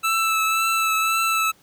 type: tone with vibrato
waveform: 25% pulse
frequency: 1318.5 Hz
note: E6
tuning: in tune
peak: -15 dBFS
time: 0.03-1.52 s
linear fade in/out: 20 ms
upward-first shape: triangle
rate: 1.9 Hz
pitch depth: 22 cents each way
effects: pink hiss -56 dBFS RMS until 1.62 s + high-pass 80 Hz 12 dB/octave